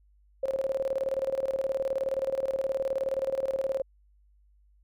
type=tone with tremolo; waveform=sine; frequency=536 Hz; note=C5; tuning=42 cents sharp; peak=-24 dBFS; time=0.43-3.82 s; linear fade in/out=5 ms; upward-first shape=square; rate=19 Hz; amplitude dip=75%; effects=added 50 Hz sine -59 dBFS peak until 4.83 s